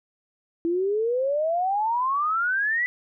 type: exponential sweep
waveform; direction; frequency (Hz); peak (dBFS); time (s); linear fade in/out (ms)
sine; up; 329.6 to 2002; -21; 0.65-2.86; 0
effects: none